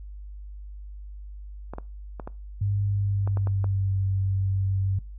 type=clicks; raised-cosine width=1 ms; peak=-21 dBFS; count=8; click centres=1.736 / 1.784 / 2.198 / 2.275 / 3.275 / 3.372 / 3.472 / 3.643 s
type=tone with pitch glide; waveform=sine; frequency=100.5 to 96.52 Hz; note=G2 to G2; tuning=+44 to -26 cents; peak=-22 dBFS; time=2.61-4.99 s; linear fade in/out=5 ms; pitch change=-70 cents; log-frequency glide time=2.98-3.98 s
effects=noise-tail reverb RT60 0.3 s tail -22 dB re dry + added 50 Hz sine -37 dBFS peak until 5.18 s